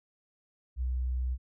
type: tone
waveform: sine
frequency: 62.9 Hz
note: B1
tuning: 32 cents sharp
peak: -28 dBFS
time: 0.76-1.38 s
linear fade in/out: 50 ms
effects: none